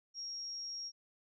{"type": "tone", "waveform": "sine", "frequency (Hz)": 5588, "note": "F8", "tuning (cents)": 0, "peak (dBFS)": -40, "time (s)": [0.14, 0.92], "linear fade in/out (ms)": 50, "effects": []}